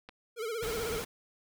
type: clicks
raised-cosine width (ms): 0.3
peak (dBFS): -30 / -35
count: 2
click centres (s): 0.089 / 0.093
type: tone with vibrato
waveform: square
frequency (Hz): 452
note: A4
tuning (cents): +47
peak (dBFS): -34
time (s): 0.36-1.04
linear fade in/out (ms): 50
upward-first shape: sine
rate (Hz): 16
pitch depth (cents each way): 100
type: noise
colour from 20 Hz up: pink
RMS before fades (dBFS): -39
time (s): 0.62-1.05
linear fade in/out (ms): 10
effects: none